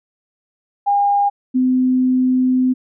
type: tone pair in turn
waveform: sine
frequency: 809 / 255.5 Hz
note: G#5 / C4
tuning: -46 / -41 cents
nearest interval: octave + minor sixth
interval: 1995 cents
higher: first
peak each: -12 dBFS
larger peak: neither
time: 0.86-1.3 / 1.54-2.74 s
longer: second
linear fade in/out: 20 ms
effects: none